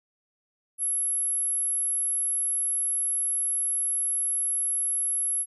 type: tone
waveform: sine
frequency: 11175 Hz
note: F9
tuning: in tune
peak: -24 dBFS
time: 0.78-5.46 s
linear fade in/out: 50 ms
effects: none